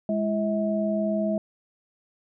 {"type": "tone cluster", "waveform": "sine", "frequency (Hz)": [207.4, 334.6, 643], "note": ["G#3", "E4", "E5"], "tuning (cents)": [-2, 26, -43], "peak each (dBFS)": [-25, -33, -26], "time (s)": [0.09, 1.38], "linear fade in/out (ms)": 2, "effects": []}